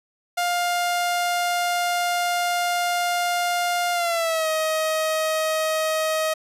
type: tone with pitch glide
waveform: sawtooth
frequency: 704 to 630.8 Hz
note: F5 to D#5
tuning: +14 to +24 cents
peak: -17 dBFS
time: 0.37-6.34 s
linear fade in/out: 10 ms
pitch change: -190 cents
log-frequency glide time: 3.93-4.48 s
effects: resampled to 32000 Hz